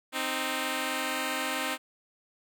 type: tone pair together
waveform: 5% pulse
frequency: 261.6 / 309.2 Hz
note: C4 / D#4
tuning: 0 / -11 cents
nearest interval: minor third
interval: 289 cents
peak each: -20 / -21 dBFS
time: 0.12-1.78 s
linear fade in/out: 50 ms
effects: none